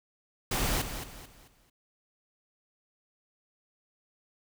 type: noise with echo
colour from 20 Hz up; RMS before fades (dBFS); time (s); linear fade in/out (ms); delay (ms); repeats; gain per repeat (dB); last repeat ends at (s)
pink; -29; 0.51-0.82; 5; 220; 4; -9; 1.7
effects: none